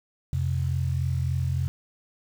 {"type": "tone pair together", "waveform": "sine", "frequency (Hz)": [87.3, 130.8], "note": ["F2", "C3"], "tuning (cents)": [0, 0], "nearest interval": "perfect fifth", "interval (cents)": 700, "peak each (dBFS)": -26, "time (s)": [0.33, 1.68], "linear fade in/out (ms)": 0, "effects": ["8-bit"]}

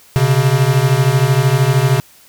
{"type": "beating tone pair", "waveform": "square", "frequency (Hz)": [126.8, 139.8], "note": ["B2", "C#3"], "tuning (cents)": [46, 15], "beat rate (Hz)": 13, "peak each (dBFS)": -14, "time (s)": [0.16, 2], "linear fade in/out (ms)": 0, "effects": ["white hiss -46 dBFS RMS until 2.28 s"]}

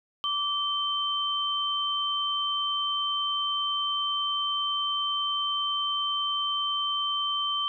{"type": "tone pair together", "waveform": "sine", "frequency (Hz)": [1163, 3105], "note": ["D6", "G7"], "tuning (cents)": [-17, -17], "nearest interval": "octave + perfect fourth", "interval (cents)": 1700, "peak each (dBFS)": [-30, -27], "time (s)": [0.24, 7.68], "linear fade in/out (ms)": 0, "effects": []}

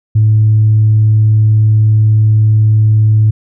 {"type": "tone", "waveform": "sine", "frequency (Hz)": 108.2, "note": "A2", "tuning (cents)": -29, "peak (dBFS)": -4, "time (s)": [0.15, 3.31], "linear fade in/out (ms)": 10, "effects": ["tanh soft clip ceiling -1 dBFS"]}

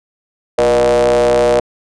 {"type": "ring-modulated tone", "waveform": "square", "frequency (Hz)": 64, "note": "C2", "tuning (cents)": -38, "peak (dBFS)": -7, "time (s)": [0.58, 1.6], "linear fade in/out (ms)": 5, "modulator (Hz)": 543, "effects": ["resampled to 22050 Hz"]}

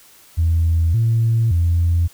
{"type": "tone with pitch steps", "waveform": "sine", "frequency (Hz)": [82.7, 114, 85.2], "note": ["E2", "A#2", "F2"], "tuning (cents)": [6, -38, -42], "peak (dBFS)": -12, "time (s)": [0.37, 2.08], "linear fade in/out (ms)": 20, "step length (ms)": 570, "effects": ["tanh soft clip ceiling -9 dBFS", "white hiss -48 dBFS RMS until 2.13 s"]}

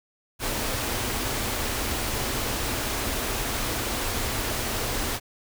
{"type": "band-stop noise", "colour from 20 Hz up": "pink", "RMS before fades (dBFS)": -28, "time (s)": [0.39, 5.2], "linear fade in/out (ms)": 50, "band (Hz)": [140, 200], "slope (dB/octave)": 96, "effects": []}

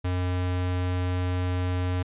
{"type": "tone", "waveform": "square", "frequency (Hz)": 90.4, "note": "F#2", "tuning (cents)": -40, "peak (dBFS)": -25, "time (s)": [0.04, 2.03], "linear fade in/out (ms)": 10, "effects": ["resampled to 8000 Hz"]}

